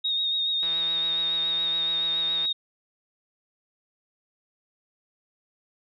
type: tone with vibrato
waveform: sine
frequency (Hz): 3729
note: A#7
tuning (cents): 0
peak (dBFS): -23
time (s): 0.04-2.53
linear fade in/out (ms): 10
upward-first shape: sine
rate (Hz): 7.1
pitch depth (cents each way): 30
type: click train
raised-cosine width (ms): 0.3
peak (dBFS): -25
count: 302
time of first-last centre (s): 0.63-2.454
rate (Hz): 165
effects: none